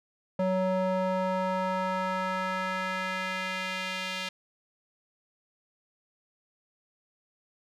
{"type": "tone with band-pass filter sweep", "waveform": "square", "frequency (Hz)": 186.6, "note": "F#3", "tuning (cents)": 15, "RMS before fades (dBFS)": -30, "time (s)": [0.39, 4.29], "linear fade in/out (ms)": 5, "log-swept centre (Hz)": [520, 3100], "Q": 1.4, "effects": []}